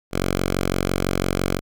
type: tone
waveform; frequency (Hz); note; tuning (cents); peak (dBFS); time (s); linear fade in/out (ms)
5% pulse; 45.96; F#1; -11; -9; 0.11-1.61; 50
effects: none